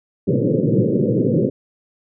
pink band-pass noise, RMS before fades -17 dBFS, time 0.27-1.5 s, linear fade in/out 10 ms, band 110 to 540 Hz, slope 96 dB/octave, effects none

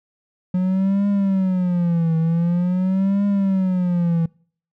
triangle tone with vibrato, 180.9 Hz, F#3, 39 cents flat, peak -14 dBFS, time 0.54-4.26 s, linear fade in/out 5 ms, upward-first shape triangle, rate 0.46 Hz, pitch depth 200 cents each way, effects noise-tail reverb RT60 0.5 s tail -25 dB re dry

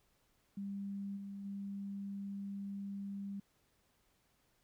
sine tone with level steps, 198.8 Hz, G3, 25 cents sharp, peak -39 / -43 / -40 dBFS, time 0.57-3.4 s, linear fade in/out 5 ms, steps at 1.16 / 1.44 s, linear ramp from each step 20 ms, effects pink hiss -75 dBFS RMS until 4.63 s

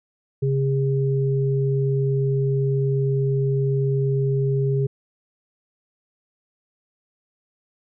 sine tone pair together, 135.9 / 406.7 Hz, C#3 / G#4, -34 / -36 cents, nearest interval octave + perfect fifth, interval 1898 cents, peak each -19 / -24 dBFS, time 0.42-4.87 s, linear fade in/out 10 ms, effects none

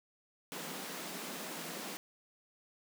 pink high-pass noise, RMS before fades -43 dBFS, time 0.52-1.97 s, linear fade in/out 0 ms, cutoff 160 Hz, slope 96 dB/octave, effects none

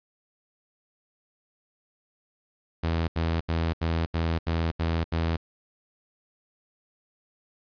sawtooth tone bursts, 82.41 Hz, E2, in tune, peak -20 dBFS, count 8, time 2.83-5.369 s, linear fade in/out 10 ms, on 250 ms, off 77 ms, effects resampled to 11025 Hz + 10-bit

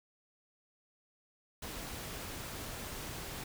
pink noise, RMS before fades -43 dBFS, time 1.62-3.44 s, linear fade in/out 5 ms, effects none

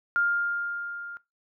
sine tone with level ramp, 1404 Hz, F6, 9 cents sharp, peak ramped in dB -20 to -37 dBFS, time 0.16-1.17 s, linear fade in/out 0 ms, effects noise-tail reverb RT60 0.2 s tail -19 dB re dry

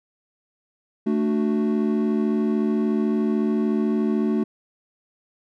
triangle chord, D major, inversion second, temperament equal, 220 / 293.7 / 370 Hz, A3 / D4 / F#4, 0 / 0 / 0 cents, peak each -19 / -24 / -24 dBFS, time 1.06-4.44 s, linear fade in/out 10 ms, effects none

